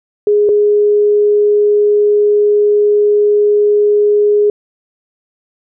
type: tone pair in turn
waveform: sine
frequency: 415.3 / 415.3 Hz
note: G#4 / G#4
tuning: 0 / 0 cents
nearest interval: unison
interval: 0 cents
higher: neither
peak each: -7 dBFS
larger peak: neither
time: 0.27-0.49 / 0.49-4.5 s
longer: second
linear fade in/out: 2 ms
effects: none